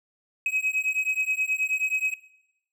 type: beating tone pair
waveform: triangle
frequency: 2537 / 2546.4 Hz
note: D#7 / D#7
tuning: +33 / +39 cents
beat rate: 9.4 Hz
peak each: -25 dBFS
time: 0.46-2.14 s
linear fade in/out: 2 ms
effects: noise-tail reverb RT60 0.9 s tail -19 dB re dry